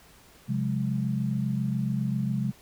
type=tone cluster; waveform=sine; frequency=133.5 / 179.2 / 206.5 Hz; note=C3 / F3 / G#3; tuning=+35 / +45 / -10 cents; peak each=-28 / -32 / -29 dBFS; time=0.48-2.52 s; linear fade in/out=20 ms; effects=pink hiss -55 dBFS RMS until 2.61 s